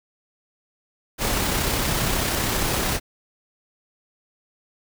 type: noise with amplitude modulation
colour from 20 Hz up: pink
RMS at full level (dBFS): -22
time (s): 1.18-3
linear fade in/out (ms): 50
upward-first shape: sine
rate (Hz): 32.8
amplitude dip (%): 25
effects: none

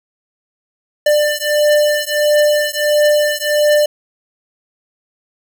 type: beating tone pair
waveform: square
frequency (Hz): 594 / 595.5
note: D5 / D5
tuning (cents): +20 / +24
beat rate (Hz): 1.5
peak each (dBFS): -15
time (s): 1.06-3.86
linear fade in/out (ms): 5
effects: none

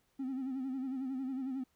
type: tone with vibrato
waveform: triangle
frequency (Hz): 263.1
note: C4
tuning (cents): +10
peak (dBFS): -32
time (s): 0.19-1.64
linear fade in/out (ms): 10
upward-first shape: sine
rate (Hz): 11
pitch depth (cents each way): 70
effects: tanh soft clip ceiling -30 dBFS + pink hiss -75 dBFS RMS until 1.75 s

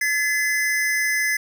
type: tone pair together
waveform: square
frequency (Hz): 1712.2 / 2038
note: A6 / C7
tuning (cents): -48 / -46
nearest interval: minor third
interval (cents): 302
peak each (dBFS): -24 / -22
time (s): 0.01-1.37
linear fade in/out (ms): 5
effects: none

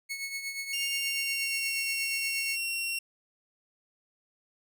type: tone with tremolo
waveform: sawtooth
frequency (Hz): 2200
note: C#7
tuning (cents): -14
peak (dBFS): -28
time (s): 0.09-2.57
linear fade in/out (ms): 20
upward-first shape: triangle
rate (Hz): 8.4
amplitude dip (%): 65
type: tone with pitch glide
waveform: sawtooth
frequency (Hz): 2794 to 2737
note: F7 to F7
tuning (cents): 0 to -36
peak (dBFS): -27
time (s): 0.73-2.99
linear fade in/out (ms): 5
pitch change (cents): -36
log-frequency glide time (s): 0.87-1.73
effects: none

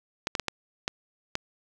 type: clicks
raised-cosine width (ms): 0.2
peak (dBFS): -10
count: 6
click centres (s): 0.271 / 0.352 / 0.397 / 0.483 / 0.879 / 1.354
effects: none

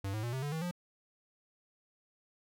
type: tone with pitch steps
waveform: square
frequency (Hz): 98 / 108.11 / 119.27 / 131.57 / 145.15 / 160.12 / 176.65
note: G2 / A2 / A#2 / C3 / D3 / D#3 / F3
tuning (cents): 0 / -30 / +40 / +10 / -20 / +50 / +20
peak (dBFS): -35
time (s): 0.04-0.712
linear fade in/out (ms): 5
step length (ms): 96
effects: none

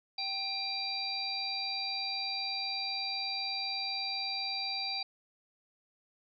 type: harmonic tone with a mistuned harmonic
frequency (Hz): 784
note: G5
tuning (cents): 0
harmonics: 1 / 3 / 5 / 6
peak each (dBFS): -41 / -41 / -40 / -35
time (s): 0.18-5.03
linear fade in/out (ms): 5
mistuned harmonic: 3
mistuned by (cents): +35
effects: none

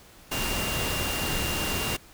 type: tone in noise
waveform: sine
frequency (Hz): 2790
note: F7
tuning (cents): -2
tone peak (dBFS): -33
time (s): 0.31-1.97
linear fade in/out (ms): 10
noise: pink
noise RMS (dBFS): -29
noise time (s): 0.31-1.97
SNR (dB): -7
effects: pink hiss -52 dBFS RMS until 2.13 s

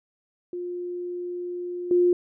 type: tone with level steps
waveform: sine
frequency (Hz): 354.3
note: F4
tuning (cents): +25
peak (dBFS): -29 / -16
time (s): 0.53-2.13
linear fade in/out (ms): 2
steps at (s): 1.91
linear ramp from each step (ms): 2
effects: none

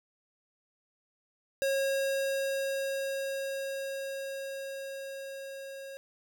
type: tone with level ramp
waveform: square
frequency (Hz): 544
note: C#5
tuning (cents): -33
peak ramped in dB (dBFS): -27 to -42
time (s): 1.62-5.97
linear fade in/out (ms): 0
effects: none

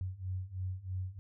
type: beating tone pair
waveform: sine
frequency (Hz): 91.3 / 94.4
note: F#2 / F#2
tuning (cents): -23 / +35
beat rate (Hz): 3.1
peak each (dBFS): -40 / -38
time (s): 0.01-1.19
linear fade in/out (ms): 0
effects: none

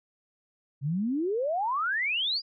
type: exponential sweep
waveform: sine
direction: up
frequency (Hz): 130.81 to 4979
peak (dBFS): -25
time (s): 0.81-2.42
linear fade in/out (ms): 50
effects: MP3 96 kbps

